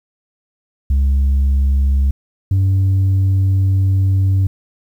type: tone pair in turn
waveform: sine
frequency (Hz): 68.3 / 96.03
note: C#2 / G2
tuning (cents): -25 / -35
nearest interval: tritone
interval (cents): 590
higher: second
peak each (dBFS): -8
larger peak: neither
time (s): 0.9-2.11 / 2.51-4.47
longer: second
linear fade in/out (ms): 5
effects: tanh soft clip ceiling -10 dBFS + 8-bit